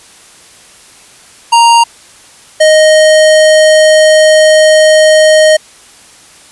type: tone pair in turn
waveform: square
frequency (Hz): 932.3 / 622.2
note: A#5 / D#5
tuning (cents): 0 / 0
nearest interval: perfect fifth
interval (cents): 700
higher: first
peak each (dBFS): -3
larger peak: neither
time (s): 1.52-1.84 / 2.6-5.57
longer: second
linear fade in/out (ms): 10
effects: white hiss -38 dBFS RMS until 6.51 s + resampled to 24000 Hz